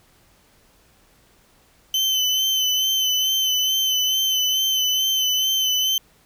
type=tone with vibrato; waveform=35% pulse; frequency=3054 Hz; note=G7; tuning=46 cents flat; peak=-16 dBFS; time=1.94-5.98 s; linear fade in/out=2 ms; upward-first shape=sine; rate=2.3 Hz; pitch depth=29 cents each way; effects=pink hiss -57 dBFS RMS until 6.25 s